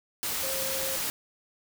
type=tone in noise; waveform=sine; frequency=534 Hz; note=C5; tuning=35 cents sharp; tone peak=-35 dBFS; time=0.43-0.96 s; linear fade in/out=0 ms; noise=white; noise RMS=-31 dBFS; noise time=0.23-1.1 s; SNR=-7 dB; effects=none